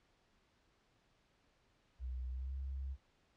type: tone with pitch glide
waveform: sine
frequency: 62.9 to 67.03 Hz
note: B1 to C2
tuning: +32 to +42 cents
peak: -39 dBFS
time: 1.99-2.97 s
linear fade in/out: 50 ms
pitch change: +110 cents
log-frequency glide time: 2.3-2.54 s
effects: pink hiss -74 dBFS RMS until 3.36 s + low-pass 5000 Hz 12 dB/octave